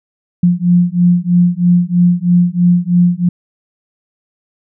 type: beating tone pair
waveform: sine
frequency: 174.61 / 177.71 Hz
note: F3 / F3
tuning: 0 / +30 cents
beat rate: 3.1 Hz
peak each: -11 dBFS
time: 0.43-3.29 s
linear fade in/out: 5 ms
effects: none